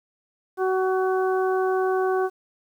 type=harmonic tone; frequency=375.5 Hz; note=F#4; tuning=26 cents sharp; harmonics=1 / 2 / 3 / 4; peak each=-21 / -27 / -31 / -33 dBFS; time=0.57-2.3 s; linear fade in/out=50 ms; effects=9-bit